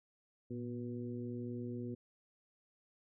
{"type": "harmonic tone with a mistuned harmonic", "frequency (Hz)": 121.6, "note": "B2", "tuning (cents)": -26, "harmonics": [1, 2, 3, 4], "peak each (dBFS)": [-44, -42, -46, -52], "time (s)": [0.5, 1.95], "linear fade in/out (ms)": 10, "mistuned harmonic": 1, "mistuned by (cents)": -89, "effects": []}